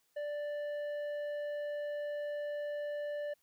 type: tone with tanh clipping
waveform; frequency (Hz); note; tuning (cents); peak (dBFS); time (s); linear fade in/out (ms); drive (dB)
sine; 587.3; D5; 0; -37; 0.16-3.34; 10; 8
effects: white hiss -75 dBFS RMS until 3.42 s